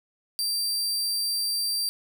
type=tone; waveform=sawtooth; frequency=4699 Hz; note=D8; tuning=in tune; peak=-22 dBFS; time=0.39-1.89 s; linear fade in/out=0 ms; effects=none